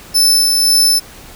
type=tone with tremolo; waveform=sawtooth; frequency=5274 Hz; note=E8; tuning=in tune; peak=-5 dBFS; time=0.14-1 s; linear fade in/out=20 ms; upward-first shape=sine; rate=1.9 Hz; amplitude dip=30%; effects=pink hiss -37 dBFS RMS until 1.35 s